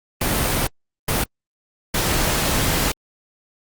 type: noise bursts at uneven times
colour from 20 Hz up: pink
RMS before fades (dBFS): -20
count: 3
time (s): 0.21-0.67 / 1.08-1.24 / 1.94-2.92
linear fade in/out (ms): 5
effects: Opus 32 kbps